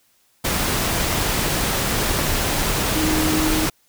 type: tone in noise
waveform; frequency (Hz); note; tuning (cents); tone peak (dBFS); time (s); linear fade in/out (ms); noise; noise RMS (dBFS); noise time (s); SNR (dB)
sine; 312.5; D#4; +8; -20; 2.95-3.66; 10; pink; -21; 0.44-3.7; -2
effects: white hiss -61 dBFS RMS until 3.88 s